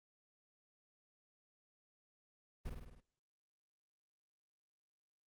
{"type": "noise with echo", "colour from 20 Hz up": "brown", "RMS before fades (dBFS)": -42, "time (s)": [2.65, 2.7], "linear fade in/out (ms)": 10, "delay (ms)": 51, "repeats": 6, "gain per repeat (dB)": -3, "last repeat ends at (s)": 3.006, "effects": ["noise-tail reverb RT60 0.5 s tail -20 dB re dry", "Opus 32 kbps"]}